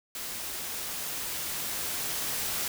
white noise with level ramp, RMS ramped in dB -37 to -31 dBFS, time 0.15-2.68 s, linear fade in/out 2 ms, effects none

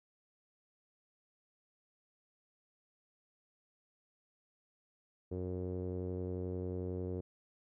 sawtooth tone with low-pass filter, 91.2 Hz, F#2, 24 cents flat, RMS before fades -39 dBFS, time 5.31-7.21 s, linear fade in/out 10 ms, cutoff 430 Hz, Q 3.8, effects none

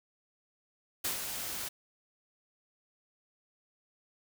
white noise with ADSR envelope, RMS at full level -32 dBFS, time 1.04-1.69 s, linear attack 11 ms, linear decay 120 ms, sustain -6 dB, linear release 13 ms, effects none

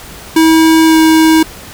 square tone with pitch glide, 321.8 to 319 Hz, E4 to D#4, -42 to +43 cents, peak -5 dBFS, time 0.36-1.43 s, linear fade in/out 5 ms, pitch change -15 cents, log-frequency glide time 0.86-0.97 s, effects pink hiss -31 dBFS RMS until 1.73 s

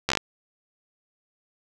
slowing click train, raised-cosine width 0.2 ms, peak -5 dBFS, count 6, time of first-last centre 0.09-0.173 s, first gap 13 ms, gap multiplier 1.12, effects none

